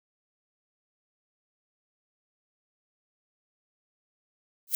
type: noise with exponential growth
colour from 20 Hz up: violet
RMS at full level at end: -21 dBFS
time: 4.67-4.75 s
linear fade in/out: 1 ms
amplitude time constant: 16 ms
effects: none